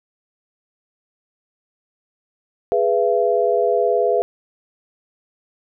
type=chord; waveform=sine; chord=E major; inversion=first; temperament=equal with one note detuned; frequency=415.3 / 493.9 / 675.1 Hz; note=G#4 / B4 / E5; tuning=0 / 0 / +41 cents; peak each=-19 dBFS; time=2.72-4.22 s; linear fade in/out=0 ms; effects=none